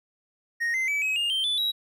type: tone with pitch steps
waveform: triangle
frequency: 1864.7 / 2069 / 2296 / 2547 / 2826 / 3136 / 3480 / 3861 Hz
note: A#6 / C7 / D7 / D#7 / F7 / G7 / A7 / B7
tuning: 0 / -20 / -40 / +40 / +20 / 0 / -20 / -40 cents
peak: -22 dBFS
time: 0.6-1.72 s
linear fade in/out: 20 ms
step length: 140 ms
effects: none